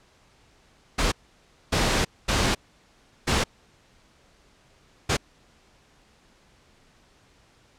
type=noise bursts at uneven times; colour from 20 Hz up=pink; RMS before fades=-22 dBFS; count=5; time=0.98-1.12 / 1.72-2.05 / 2.28-2.55 / 3.27-3.44 / 5.09-5.17 s; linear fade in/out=10 ms; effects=pink hiss -59 dBFS RMS until 7.78 s + low-pass 7000 Hz 12 dB/octave